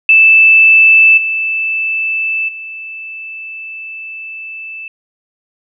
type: tone with level steps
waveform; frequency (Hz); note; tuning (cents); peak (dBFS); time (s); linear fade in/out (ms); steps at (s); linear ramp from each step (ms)
sine; 2637; E7; 0; -3 / -13 / -24; 0.09-4.88; 2; 1.17 / 2.48; 10
effects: none